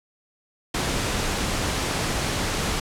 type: noise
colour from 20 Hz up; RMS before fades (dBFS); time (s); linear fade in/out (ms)
pink; -25; 0.74-2.8; 5
effects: low-pass 9000 Hz 12 dB/octave